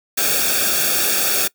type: noise with comb filter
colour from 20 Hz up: white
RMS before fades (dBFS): -18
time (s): 0.17-1.48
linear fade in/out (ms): 10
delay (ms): 0.99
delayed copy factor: -0.85
effects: noise-tail reverb RT60 0.1 s tail -22 dB re dry